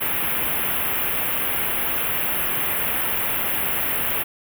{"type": "band-stop noise", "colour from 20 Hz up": "white", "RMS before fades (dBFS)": -23, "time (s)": [0, 4.24], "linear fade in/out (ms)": 20, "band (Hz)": [3100, 11000], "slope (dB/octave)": 48, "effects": []}